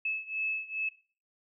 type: beating tone pair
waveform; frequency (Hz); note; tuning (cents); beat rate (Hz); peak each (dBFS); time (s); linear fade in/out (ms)
sine; 2600 / 2602.4; E7 / E7; -24 / -23; 2.4; -33 / -35; 0.05-0.89; 5
effects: noise-tail reverb RT60 0.4 s tail -18 dB re dry